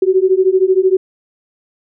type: beating tone pair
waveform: sine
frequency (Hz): 370 / 383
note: F#4 / G4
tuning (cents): 0 / -40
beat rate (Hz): 13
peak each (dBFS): -12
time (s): 0.02-0.97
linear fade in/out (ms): 5
effects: none